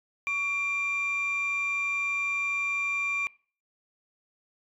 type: tone pair together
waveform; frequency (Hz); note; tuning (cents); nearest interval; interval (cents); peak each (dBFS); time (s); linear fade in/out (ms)
sine; 1128 / 2377; C#6 / D7; +30 / +20; octave + minor second; 1290; -34 / -25; 0.27-3.27; 0
effects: noise-tail reverb RT60 0.4 s tail -23 dB re dry + tanh soft clip ceiling -23 dBFS